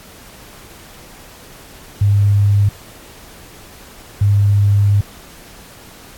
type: tone bursts at uneven times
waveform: sine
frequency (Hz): 101.4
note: G#2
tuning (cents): -41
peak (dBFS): -9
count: 2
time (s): 2.01-2.69 / 4.21-5.01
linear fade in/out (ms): 5
effects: pink hiss -40 dBFS RMS until 6.17 s + AAC 64 kbps